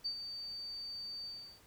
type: tone with ADSR envelope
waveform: sine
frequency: 4600 Hz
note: D8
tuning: 37 cents flat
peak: -33 dBFS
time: 0.04-1.61 s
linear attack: 19 ms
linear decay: 84 ms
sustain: -8 dB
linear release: 360 ms
effects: pink hiss -63 dBFS RMS until 1.66 s